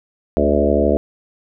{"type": "harmonic tone with a mistuned harmonic", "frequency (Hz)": 72.5, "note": "D2", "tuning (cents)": -22, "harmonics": [1, 3, 4, 5, 6, 7, 8, 9], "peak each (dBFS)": [-21, -21, -21, -21, -21, -21, -21, -21], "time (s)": [0.37, 0.97], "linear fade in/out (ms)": 0, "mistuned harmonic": 8, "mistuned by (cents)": 17, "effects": []}